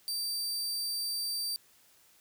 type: tone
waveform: sawtooth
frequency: 4662 Hz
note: D8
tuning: 14 cents flat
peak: -29 dBFS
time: 0.08-1.56 s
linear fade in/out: 0 ms
effects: white hiss -63 dBFS RMS until 2.2 s